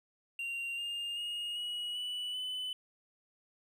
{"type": "tone with pitch steps", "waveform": "triangle", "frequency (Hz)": [2767, 2814, 2861, 2910, 2959, 3009], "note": ["F7", "F7", "F7", "F#7", "F#7", "F#7"], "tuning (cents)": [-17, 12, 41, -29, -1, 28], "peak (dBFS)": -34, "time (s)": [0.39, 2.73], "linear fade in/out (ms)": 2, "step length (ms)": 390, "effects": []}